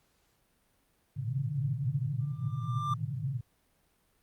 white band-pass noise, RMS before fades -33 dBFS, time 1.16-3.41 s, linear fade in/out 10 ms, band 110 to 150 Hz, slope 96 dB/octave
triangle tone with exponential growth, 1187 Hz, D6, 18 cents sharp, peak -26 dBFS, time 2.2-2.94 s, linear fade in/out 5 ms, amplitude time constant 160 ms
effects pink hiss -71 dBFS RMS until 4.22 s + Opus 48 kbps

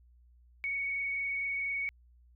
sine tone with frequency modulation, 2230 Hz, C#7, 10 cents sharp, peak -31 dBFS, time 0.64-1.89 s, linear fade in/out 0 ms, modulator 24.3 Hz, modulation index 1.1, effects added 60 Hz sine -58 dBFS peak until 2.35 s

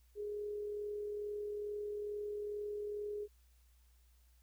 sine tone with amplitude modulation, 415.3 Hz, G#4, in tune, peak -37 dBFS, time 0.15-3.28 s, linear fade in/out 50 ms, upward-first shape sine, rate 42.3 Hz, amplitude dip 30%, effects added 60 Hz sine -64 dBFS peak until 4.42 s + white hiss -75 dBFS RMS until 4.42 s

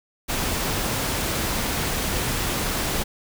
pink noise, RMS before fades -25 dBFS, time 0.28-3.04 s, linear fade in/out 20 ms, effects none

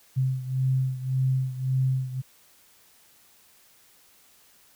sine beating tone pair, 130.4 / 132.2 Hz, C3 / C3, -5 / +18 cents, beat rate 1.8 Hz, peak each -24 / -28 dBFS, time 0.16-2.22 s, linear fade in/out 20 ms, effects white hiss -58 dBFS RMS until 4.75 s

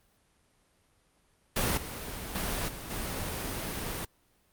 pink noise with level steps, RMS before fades -28 / -39 / -32 / -41 / -35 dBFS, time 1.56-4.05 s, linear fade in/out 5 ms, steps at 1.77 / 2.35 / 2.68 / 2.9 s, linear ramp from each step 5 ms, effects pink hiss -68 dBFS RMS until 4.52 s + Opus 32 kbps

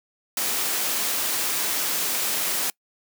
white noise, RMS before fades -25 dBFS, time 0.37-2.7 s, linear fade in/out 2 ms, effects noise-tail reverb RT60 0.1 s tail -25 dB re dry + high-pass 200 Hz 12 dB/octave

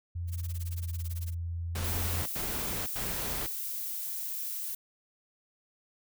sine tone with pitch glide, 86.2 to 84.77 Hz, F2 to E2, -22 to +49 cents, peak -32 dBFS, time 0.15-2.23 s, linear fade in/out 10 ms, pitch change -29 cents, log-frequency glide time 0.5-1.2 s
blue noise with tremolo, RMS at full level -43 dBFS, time 0.27-1.35 s, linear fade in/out 50 ms, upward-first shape sine, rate 18 Hz, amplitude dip 100%
pink noise bursts, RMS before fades -37 dBFS, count 3, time 1.75-3.466 s, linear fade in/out 5 ms, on 510 ms, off 93 ms
violet noise, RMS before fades -36 dBFS, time 1.84-4.75 s, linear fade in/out 5 ms
effects none

